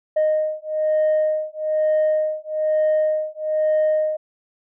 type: beating tone pair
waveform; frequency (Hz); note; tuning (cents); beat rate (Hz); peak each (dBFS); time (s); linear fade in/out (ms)
sine; 618 / 619.1; D#5 / D#5; -12 / -9; 1.1; -19; 0.16-4.17; 10
effects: tanh soft clip ceiling -13 dBFS